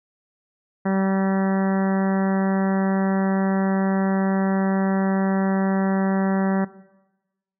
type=harmonic tone; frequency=192.7 Hz; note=G3; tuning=29 cents flat; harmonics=1 / 2 / 3 / 4 / 5 / 6 / 7 / 8 / 9 / 10; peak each=-20 / -28 / -29 / -31 / -34 / -38 / -38 / -38 / -38 / -39 dBFS; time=0.85-6.65 s; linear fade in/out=10 ms; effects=noise-tail reverb RT60 1.0 s tail -17 dB re dry